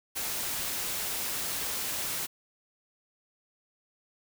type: noise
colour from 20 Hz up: white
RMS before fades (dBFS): -33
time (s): 0.15-2.27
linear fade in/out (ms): 20
effects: none